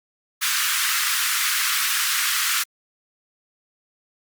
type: high-pass noise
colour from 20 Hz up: pink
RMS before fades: -22 dBFS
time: 0.41-2.64 s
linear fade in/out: 20 ms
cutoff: 1200 Hz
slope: 48 dB/octave
effects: Opus 48 kbps